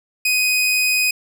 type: tone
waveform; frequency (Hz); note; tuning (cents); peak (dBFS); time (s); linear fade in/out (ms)
sawtooth; 2501; D#7; +8; -12; 0.25-1.11; 5
effects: none